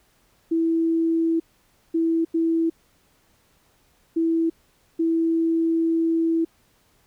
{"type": "tone bursts at uneven times", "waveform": "sine", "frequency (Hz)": 328.6, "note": "E4", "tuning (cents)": -5, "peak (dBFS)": -18, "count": 5, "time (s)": [[0.51, 1.4], [1.94, 2.25], [2.34, 2.7], [4.16, 4.5], [4.99, 6.45]], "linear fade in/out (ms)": 10, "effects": ["pink hiss -62 dBFS RMS until 7.06 s"]}